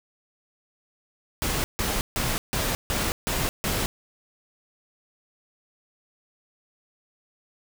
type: noise bursts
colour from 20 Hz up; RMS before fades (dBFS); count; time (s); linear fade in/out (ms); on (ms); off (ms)
pink; -26; 7; 1.42-3.86; 0; 220; 150
effects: none